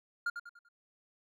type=tone with echo; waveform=triangle; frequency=1409 Hz; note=F6; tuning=15 cents sharp; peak=-28 dBFS; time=0.26-0.3 s; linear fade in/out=5 ms; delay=97 ms; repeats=4; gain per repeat=-8 dB; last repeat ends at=0.688 s; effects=none